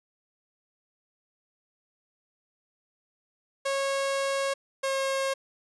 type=tone pair in turn; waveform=sawtooth; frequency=548 / 539.8 Hz; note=C#5 / C#5; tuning=-20 / -46 cents; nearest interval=unison; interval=26 cents; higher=first; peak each=-22 dBFS; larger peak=neither; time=3.65-4.54 / 4.83-5.34 s; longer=first; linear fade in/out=10 ms; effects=resampled to 24000 Hz

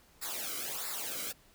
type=noise with flanger; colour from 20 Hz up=white; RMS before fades=-38 dBFS; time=0.21-1.33 s; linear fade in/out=20 ms; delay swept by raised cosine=0.32 to 1.15 ms; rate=1.5 Hz; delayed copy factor=-0.75; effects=pink hiss -63 dBFS RMS until 1.54 s

